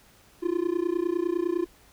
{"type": "tone with amplitude modulation", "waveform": "triangle", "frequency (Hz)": 346.6, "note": "F4", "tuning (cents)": -13, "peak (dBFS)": -18, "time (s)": [0.42, 1.66], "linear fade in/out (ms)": 20, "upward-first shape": "sine", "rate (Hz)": 29.9, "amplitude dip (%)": 95, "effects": ["pink hiss -57 dBFS RMS until 1.92 s"]}